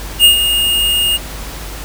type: tone with ADSR envelope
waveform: square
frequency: 2841 Hz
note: F7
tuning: 29 cents sharp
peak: -3 dBFS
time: 0.19-1.18 s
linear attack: 55 ms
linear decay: 110 ms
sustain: -9 dB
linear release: 25 ms
effects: added 50 Hz sine -27 dBFS peak until 1.84 s + pink hiss -29 dBFS RMS until 1.84 s